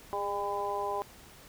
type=harmonic tone with a mistuned harmonic; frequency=201.3 Hz; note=G3; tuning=46 cents sharp; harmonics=2 / 3 / 4 / 5; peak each=-36 / -38 / -35 / -35 dBFS; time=0.13-1.02 s; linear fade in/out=0 ms; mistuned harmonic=2; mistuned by=+21 cents; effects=pink hiss -53 dBFS RMS until 1.48 s